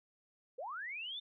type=linear sweep; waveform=sine; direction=up; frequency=450 to 3634 Hz; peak=-40 dBFS; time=0.58-1.2 s; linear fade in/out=10 ms; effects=none